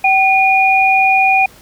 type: tone pair together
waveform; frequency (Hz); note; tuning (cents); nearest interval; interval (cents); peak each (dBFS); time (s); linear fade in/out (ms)
sine; 768 / 2438; G5 / D#7; -36 / -36; octave + minor sixth; 2000; -11; 0.04-1.46; 5
effects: pink hiss -43 dBFS RMS until 1.61 s